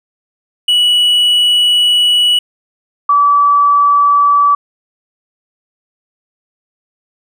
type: tone pair in turn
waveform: triangle / sine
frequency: 2939 / 1151.6 Hz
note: F#7 / D6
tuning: -12 / -34 cents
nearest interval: octave + major third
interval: 1622 cents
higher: first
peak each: -6 dBFS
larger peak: neither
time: 0.68-2.39 / 3.09-4.55 s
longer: first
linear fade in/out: 5 ms
effects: none